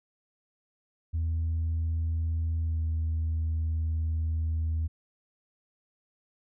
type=tone with pitch glide; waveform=sine; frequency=81.5 to 80.19 Hz; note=E2 to E2; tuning=-19 to -47 cents; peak=-24 dBFS; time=1.13-4.88 s; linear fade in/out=20 ms; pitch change=-28 cents; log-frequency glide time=2.63-2.8 s; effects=tanh soft clip ceiling -24 dBFS